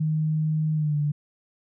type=tone with pitch glide; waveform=sine; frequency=155.56 to 147.42 Hz; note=D#3 to D3; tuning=0 to +7 cents; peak=-21 dBFS; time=0-1.12 s; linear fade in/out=10 ms; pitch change=-93 cents; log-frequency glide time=0.74-0.97 s; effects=none